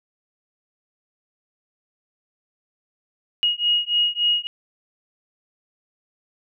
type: beating tone pair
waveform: sine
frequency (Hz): 2880 / 2883.5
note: F#7 / F#7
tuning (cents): -47 / -45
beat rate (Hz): 3.5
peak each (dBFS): -21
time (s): 3.43-4.47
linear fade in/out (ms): 0
effects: none